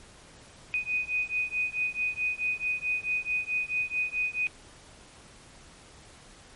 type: beating tone pair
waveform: sine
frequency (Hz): 2489 / 2493.6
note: D#7 / D#7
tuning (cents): 0 / +3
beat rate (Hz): 4.6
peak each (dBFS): -30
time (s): 0.74-4.47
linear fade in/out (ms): 0
effects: pink hiss -52 dBFS RMS until 6.55 s + MP3 48 kbps